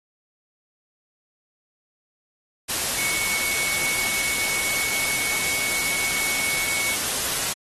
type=tone in noise; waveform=sine; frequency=2217 Hz; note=C#7; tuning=in tune; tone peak=-26 dBFS; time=2.97-6.96 s; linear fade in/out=20 ms; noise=white; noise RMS=-25 dBFS; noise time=2.68-7.54 s; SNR=-4 dB; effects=AAC 32 kbps